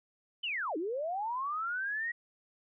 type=linear two-way sweep; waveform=sine; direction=down then up; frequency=3090 to 296.9 to 1918 Hz; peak=-32 dBFS; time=0.43-2.12 s; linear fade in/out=10 ms; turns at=0.77 s; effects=none